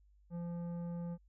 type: tone with tanh clipping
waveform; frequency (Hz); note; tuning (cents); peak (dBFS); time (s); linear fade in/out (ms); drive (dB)
sine; 172; F3; -26; -40; 0.3-1.18; 50; 11
effects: added 50 Hz sine -63 dBFS peak until 1.28 s